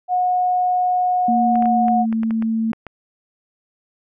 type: tone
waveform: sine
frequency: 727 Hz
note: F#5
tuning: 31 cents flat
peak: -15 dBFS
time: 0.08-2.06 s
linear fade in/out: 50 ms
type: tone with pitch glide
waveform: sine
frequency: 231.1 to 223.9 Hz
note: A#3 to A3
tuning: -15 to +30 cents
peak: -17 dBFS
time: 1.28-2.72 s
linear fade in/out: 5 ms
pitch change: -55 cents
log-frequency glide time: 1.43-2.11 s
type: clicks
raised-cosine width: 0.5 ms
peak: -18 dBFS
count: 10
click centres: 1.556 / 1.624 / 1.657 / 1.883 / 2.127 / 2.233 / 2.308 / 2.424 / 2.732 / 2.867 s
effects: none